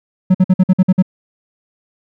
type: tone bursts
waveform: triangle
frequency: 185 Hz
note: F#3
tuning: in tune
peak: -4 dBFS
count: 8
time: 0.3-1.025 s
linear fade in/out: 10 ms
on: 46 ms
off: 51 ms
effects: none